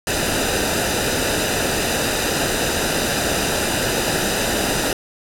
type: noise with comb filter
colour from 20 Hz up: pink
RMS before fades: -20 dBFS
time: 0.07-4.93 s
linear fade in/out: 2 ms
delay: 0.91 ms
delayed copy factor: -0.6
effects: low-pass 12000 Hz 12 dB/octave